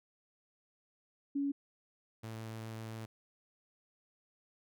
sine / sawtooth tone pair in turn, 281.1 / 111.55 Hz, C#4 / A2, +24 / +24 cents, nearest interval octave + major third, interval 1600 cents, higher first, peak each -31 / -38 dBFS, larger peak first, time 1.35-1.52 / 2.23-3.06 s, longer second, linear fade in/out 10 ms, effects none

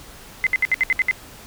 sine tone bursts, 2051 Hz, C7, 35 cents flat, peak -14 dBFS, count 8, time 0.44-1.111 s, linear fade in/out 0 ms, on 27 ms, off 65 ms, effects pink hiss -42 dBFS RMS until 1.46 s

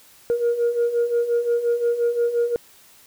sine beating tone pair, 469.5 / 475.2 Hz, A#4 / A#4, +12 / +33 cents, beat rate 5.7 Hz, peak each -23 / -18 dBFS, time 0.3-2.56 s, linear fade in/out 0 ms, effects tanh soft clip ceiling -14 dBFS + white hiss -51 dBFS RMS until 3.06 s

